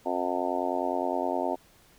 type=harmonic tone; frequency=89.7 Hz; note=F2; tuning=47 cents sharp; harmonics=3 / 4 / 5 / 6 / 7 / 8 / 9 / 10; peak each=-34 / -34 / -38 / -37 / -32 / -33 / -38 / -34 dBFS; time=0.05-1.56 s; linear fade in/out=20 ms; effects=pink hiss -59 dBFS RMS until 1.98 s